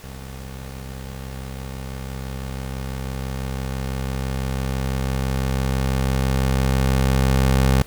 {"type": "tone with level ramp", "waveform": "20% pulse", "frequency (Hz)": 66, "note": "C2", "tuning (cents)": 16, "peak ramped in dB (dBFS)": [-29, -9], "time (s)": [0.04, 7.82], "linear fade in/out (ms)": 0, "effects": ["pink hiss -44 dBFS RMS until 7.86 s"]}